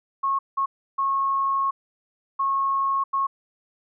sine tone bursts at uneven times, 1092 Hz, C#6, 26 cents flat, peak -20 dBFS, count 5, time 0.23-0.39 / 0.57-0.66 / 0.98-1.71 / 2.39-3.04 / 3.13-3.27 s, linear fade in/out 10 ms, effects none

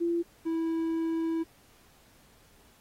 sine / triangle tone pair in turn, 340.7 / 327.3 Hz, F4 / E4, -43 / -12 cents, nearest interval minor second, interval 69 cents, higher first, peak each -25 dBFS, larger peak neither, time 0-0.23 / 0.45-1.44 s, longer second, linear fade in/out 20 ms, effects pink hiss -61 dBFS RMS until 2.8 s + AAC 48 kbps

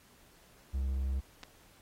triangle tone, 66.6 Hz, C2, 31 cents sharp, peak -28 dBFS, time 0.73-1.21 s, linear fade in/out 20 ms
clicks, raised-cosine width 0.2 ms, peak -28 dBFS, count 2, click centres 1.432 / 1.436 s
effects pink hiss -62 dBFS RMS until 1.81 s + AAC 48 kbps

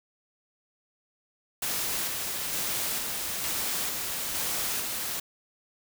white noise with tremolo, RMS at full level -30 dBFS, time 1.62-5.2 s, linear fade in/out 5 ms, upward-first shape square, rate 1.1 Hz, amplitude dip 25%, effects none

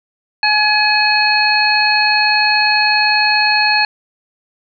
harmonic tone with a mistuned harmonic, 845 Hz, G#5, 30 cents sharp, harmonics 1 / 2 / 3 / 5, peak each -16 / -16 / -16 / -16 dBFS, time 0.43-3.85 s, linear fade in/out 2 ms, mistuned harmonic 5, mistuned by +37 cents, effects none

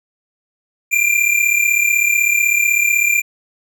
square tone pair together, 2364 / 2400 Hz, D7 / D7, +11 / +37 cents, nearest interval unison, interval 26 cents, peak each -16 dBFS, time 0.91-3.22 s, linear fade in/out 20 ms, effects none

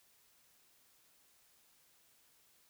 silence, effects white hiss -69 dBFS RMS until 2.69 s

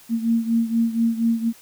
sine beating tone pair, 228.4 / 232.6 Hz, A#3 / A#3, -35 / -4 cents, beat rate 4.2 Hz, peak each -19 / -23 dBFS, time 0.09-1.53 s, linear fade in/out 50 ms, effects white hiss -49 dBFS RMS until 1.61 s

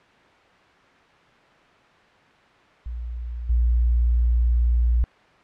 sine tone with level steps, 59.2 Hz, A#1, 27 cents sharp, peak -28 / -16 dBFS, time 2.86-5.04 s, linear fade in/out 0 ms, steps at 3.49 s, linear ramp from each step 10 ms, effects white hiss -53 dBFS RMS until 5.43 s + low-pass 2000 Hz 12 dB/octave

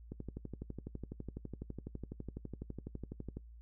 click train, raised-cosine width 3 ms, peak -29 dBFS, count 40, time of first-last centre 0.12-3.37 s, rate 12 Hz, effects noise-tail reverb RT60 0.1 s tail -20 dB re dry + added 57 Hz sine -51 dBFS peak until 3.61 s

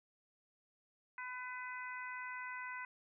harmonic tone, 502 Hz, B4, 28 cents sharp, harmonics 2 / 3 / 4 / 5, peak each -47 / -47 / -47 / -53 dBFS, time 1.18-2.85 s, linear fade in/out 2 ms, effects none

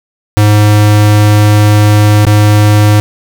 square tone with dropouts, 104.9 Hz, G#2, 18 cents sharp, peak -4 dBFS, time 0.37-3 s, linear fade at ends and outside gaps 0 ms, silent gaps 2.251-2.268 s, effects none

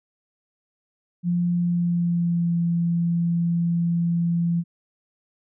sine tone with pitch glide, 174.61 to 170.23 Hz, F3 to F3, 0 to -44 cents, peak -19 dBFS, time 1.23-4.64 s, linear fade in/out 50 ms, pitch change -44 cents, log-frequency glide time 1.51-2.58 s, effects none

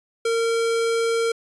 square tone, 459.1 Hz, A#4, 26 cents flat, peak -20 dBFS, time 0.25-1.32 s, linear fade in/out 5 ms, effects resampled to 24000 Hz

